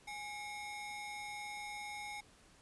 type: ring-modulated tone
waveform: 40% pulse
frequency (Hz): 1500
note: F#6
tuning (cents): +23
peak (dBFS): -39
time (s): 0.07-2.21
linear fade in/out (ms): 10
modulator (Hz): 670
effects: pink hiss -64 dBFS RMS until 2.61 s + resampled to 24000 Hz